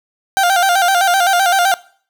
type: tone with vibrato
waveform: 30% pulse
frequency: 740 Hz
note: F#5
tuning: in tune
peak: -8 dBFS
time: 0.37-1.74 s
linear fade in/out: 0 ms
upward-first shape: square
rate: 7.8 Hz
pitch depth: 87 cents each way
effects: noise-tail reverb RT60 0.5 s tail -21 dB re dry